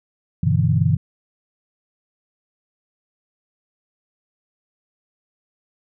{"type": "chord", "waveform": "sine", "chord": "E minor seventh", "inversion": "first", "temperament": "equal", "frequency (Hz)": [98, 123.47, 146.83, 164.81], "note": ["G2", "B2", "D3", "E3"], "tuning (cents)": [0, 0, 0, 0], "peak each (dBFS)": -20, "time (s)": [0.43, 0.97], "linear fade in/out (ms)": 5, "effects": []}